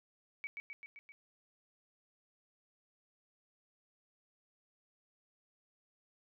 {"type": "tone with echo", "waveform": "sine", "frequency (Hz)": 2271, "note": "C#7", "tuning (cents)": 41, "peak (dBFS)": -38, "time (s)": [0.44, 0.47], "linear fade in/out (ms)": 0, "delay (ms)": 130, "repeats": 5, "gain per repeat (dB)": -3, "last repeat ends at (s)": 1.12, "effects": []}